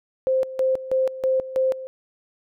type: tone with tremolo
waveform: sine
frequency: 523 Hz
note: C5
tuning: 1 cent flat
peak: -17 dBFS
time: 0.27-1.87 s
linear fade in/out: 0 ms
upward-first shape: square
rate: 3.1 Hz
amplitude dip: 80%
effects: none